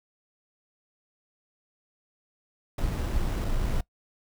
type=noise with sample-and-hold; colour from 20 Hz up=brown; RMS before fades=-27 dBFS; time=2.78-3.81 s; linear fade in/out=5 ms; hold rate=4410 Hz; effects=noise-tail reverb RT60 0.1 s tail -21 dB re dry